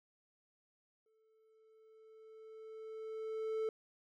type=tone with exponential growth; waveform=triangle; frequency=440 Hz; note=A4; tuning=in tune; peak=-31 dBFS; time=1.06-3.69 s; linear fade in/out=2 ms; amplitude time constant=570 ms; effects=none